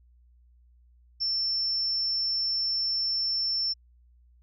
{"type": "tone", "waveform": "sine", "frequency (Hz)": 5380, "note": "E8", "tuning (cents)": 34, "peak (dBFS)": -25, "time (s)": [1.2, 3.74], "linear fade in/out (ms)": 20, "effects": ["added 60 Hz sine -56 dBFS peak until 4.42 s"]}